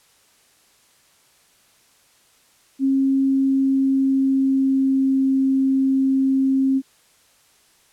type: tone with pitch glide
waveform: sine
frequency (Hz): 270 to 267.4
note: C#4 to C4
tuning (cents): -45 to +38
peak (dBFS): -15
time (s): 2.79-6.82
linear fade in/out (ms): 50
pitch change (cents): -17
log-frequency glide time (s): 2.94-5.27
effects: white hiss -57 dBFS RMS until 7.92 s + low-pass 11000 Hz 12 dB/octave